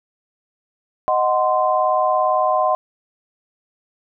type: chord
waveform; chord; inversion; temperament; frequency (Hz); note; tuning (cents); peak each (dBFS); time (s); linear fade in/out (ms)
sine; C diminished; first; equal with one note detuned; 622.3 / 740 / 1038.7; Eb5 / Gb5 / C6; 0 / 0 / -13; -19; 1.08-2.75; 0
effects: none